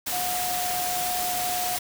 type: tone in noise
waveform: sine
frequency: 722 Hz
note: F#5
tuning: 43 cents flat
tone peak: -28 dBFS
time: 0.12-1.77 s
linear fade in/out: 10 ms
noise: white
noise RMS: -29 dBFS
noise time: 0.06-1.79 s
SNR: -2 dB
effects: none